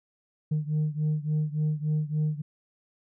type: beating tone pair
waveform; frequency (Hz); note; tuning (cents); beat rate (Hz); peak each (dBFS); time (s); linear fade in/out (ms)
sine; 151.6 / 155.1; D#3 / D#3; -45 / -5; 3.5; -25 / -27; 0.51-2.42; 10
effects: tanh soft clip ceiling -21 dBFS